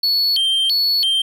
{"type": "tone with vibrato", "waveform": "triangle", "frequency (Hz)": 3729, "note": "A#7", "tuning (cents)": 0, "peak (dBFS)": -13, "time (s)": [0.03, 1.22], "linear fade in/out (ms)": 5, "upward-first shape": "square", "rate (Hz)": 1.5, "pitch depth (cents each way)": 290, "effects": ["8-bit"]}